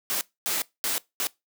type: noise bursts at uneven times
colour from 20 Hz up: white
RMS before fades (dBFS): -27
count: 4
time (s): 0.1-0.21 / 0.46-0.62 / 0.84-0.98 / 1.2-1.27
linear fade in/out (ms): 0
effects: noise-tail reverb RT60 0.2 s tail -22 dB re dry + high-pass 200 Hz 12 dB/octave